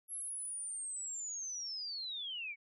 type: linear sweep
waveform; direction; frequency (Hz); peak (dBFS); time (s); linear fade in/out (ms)
sine; down; 11280 to 2201; -39; 0.08-2.56; 50
effects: none